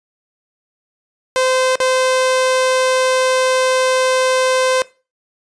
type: tone with dropouts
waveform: sawtooth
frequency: 516 Hz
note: C5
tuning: 24 cents flat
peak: -9 dBFS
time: 1.36-4.82 s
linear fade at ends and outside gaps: 0 ms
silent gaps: 1.756-1.802 s
effects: noise-tail reverb RT60 0.3 s tail -19 dB re dry + resampled to 22050 Hz